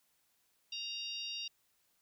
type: harmonic tone with a mistuned harmonic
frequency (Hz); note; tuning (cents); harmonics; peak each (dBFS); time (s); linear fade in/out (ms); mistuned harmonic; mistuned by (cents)
932.3; A#5; 0; 3 / 4 / 5 / 6; -42 / -44 / -46 / -48; 0.72-1.48; 5; 5; +17
effects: white hiss -75 dBFS RMS until 2.01 s